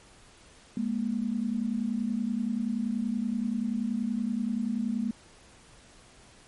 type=tone pair together; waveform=sine; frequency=207.7 / 238.2 Hz; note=G#3 / A#3; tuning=0 / +38 cents; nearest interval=major second; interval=238 cents; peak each=-30 / -29 dBFS; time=0.77-5.11 s; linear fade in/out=2 ms; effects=pink hiss -55 dBFS RMS until 6.47 s + MP3 48 kbps